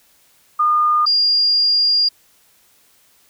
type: tone pair in turn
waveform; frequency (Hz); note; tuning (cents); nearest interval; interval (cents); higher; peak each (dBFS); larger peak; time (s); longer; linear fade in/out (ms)
sine; 1217 / 4816; D#6 / D8; -39 / +43; 2 octaves; 2382; second; -12; neither; 0.59-1.06 / 1.06-2.09; second; 10
effects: white hiss -55 dBFS RMS until 3.29 s